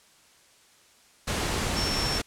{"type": "tone in noise", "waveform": "sine", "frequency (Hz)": 5430, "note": "F8", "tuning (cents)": -50, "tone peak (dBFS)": -29, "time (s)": [1.76, 2.19], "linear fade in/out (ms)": 10, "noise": "pink", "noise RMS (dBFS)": -28, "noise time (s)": [1.27, 2.22], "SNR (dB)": -4, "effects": ["white hiss -58 dBFS RMS until 2.26 s", "low-pass 9000 Hz 12 dB/octave"]}